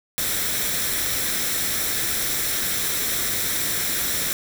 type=noise with comb filter; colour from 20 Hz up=white; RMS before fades=-24 dBFS; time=0.18-4.33 s; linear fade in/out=0 ms; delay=0.53 ms; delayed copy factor=+0.5; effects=none